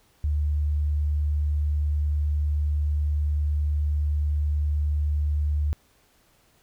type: tone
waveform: sine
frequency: 74.2 Hz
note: D2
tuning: 18 cents sharp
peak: -21 dBFS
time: 0.24-5.73 s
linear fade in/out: 0 ms
effects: pink hiss -62 dBFS RMS until 6.62 s